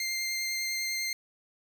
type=tone with vibrato; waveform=20% pulse; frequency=2100 Hz; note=C7; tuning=6 cents sharp; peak=-25 dBFS; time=0-1.13 s; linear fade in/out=2 ms; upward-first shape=triangle; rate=10 Hz; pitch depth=12 cents each way; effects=none